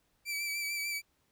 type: tone with vibrato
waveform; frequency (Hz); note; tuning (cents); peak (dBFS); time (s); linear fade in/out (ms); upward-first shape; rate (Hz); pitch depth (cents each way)
sawtooth; 2317; D7; -24; -30; 0.25-1.02; 50; sine; 6.7; 29
effects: pink hiss -74 dBFS RMS until 1.31 s